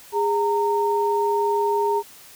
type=tone pair together; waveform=sine; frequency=410 / 920.4 Hz; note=G#4 / A#5; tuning=-22 / -22 cents; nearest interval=octave + major second; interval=1400 cents; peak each=-21 dBFS; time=0.12-2.03 s; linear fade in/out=50 ms; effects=white hiss -46 dBFS RMS until 2.35 s